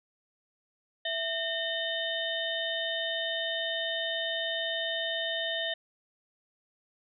harmonic tone with a mistuned harmonic, 609 Hz, D#5, 37 cents flat, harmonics 1 / 3 / 5 / 6, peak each -35 / -35 / -35 / -35 dBFS, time 1.05-5.74 s, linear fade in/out 5 ms, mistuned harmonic 1, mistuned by +140 cents, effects none

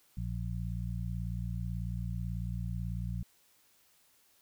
harmonic tone, 58.2 Hz, A#1, 2 cents flat, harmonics 1 / 2 / 3, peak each -37 / -37 / -40 dBFS, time 0.17-3.23 s, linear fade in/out 5 ms, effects white hiss -67 dBFS RMS until 4.41 s

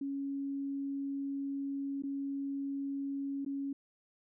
sine tone with dropouts, 277.2 Hz, C#4, in tune, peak -34 dBFS, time 0.01-3.73 s, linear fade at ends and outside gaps 5 ms, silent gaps 2.023-2.035 / 3.449-3.461 s, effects none

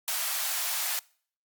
white high-pass noise, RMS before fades -30 dBFS, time 0.08-0.99 s, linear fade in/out 0 ms, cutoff 630 Hz, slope 48 dB/octave, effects noise-tail reverb RT60 0.5 s tail -24 dB re dry + Opus 48 kbps

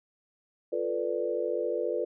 sine chord, B half-diminished seventh, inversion second, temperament equal, 349.2 / 440 / 493.9 / 587.3 Hz, F4 / A4 / B4 / D5, 0 / 0 / 0 / 0 cents, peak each -34 / -33 / -31 / -34 dBFS, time 0.72-2.05 s, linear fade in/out 10 ms, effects none

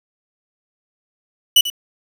40% pulse tone with echo, 2960 Hz, F#7, in tune, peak -7 dBFS, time 1.56-1.61 s, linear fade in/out 5 ms, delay 91 ms, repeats 1, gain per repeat -13 dB, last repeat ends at 1.701 s, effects 7-bit

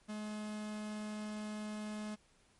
45% pulse tone, 212.1 Hz, G#3, 37 cents sharp, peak -40 dBFS, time 0.08-2.16 s, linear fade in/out 20 ms, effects pink hiss -69 dBFS RMS until 2.59 s + MP3 48 kbps

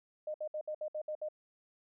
sine tone bursts, 612 Hz, D#5, 29 cents flat, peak -35 dBFS, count 8, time 0.27-1.287 s, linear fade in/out 5 ms, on 72 ms, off 63 ms, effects none

